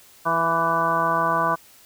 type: harmonic tone with a mistuned harmonic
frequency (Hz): 166.1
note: E3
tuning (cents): +13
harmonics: 1 / 2 / 3 / 4 / 5 / 6 / 7 / 9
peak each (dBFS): -32 / -33 / -33 / -26 / -32 / -23 / -23 / -28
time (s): 0.25-1.56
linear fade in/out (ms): 20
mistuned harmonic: 3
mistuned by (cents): -23
effects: white hiss -51 dBFS RMS until 1.85 s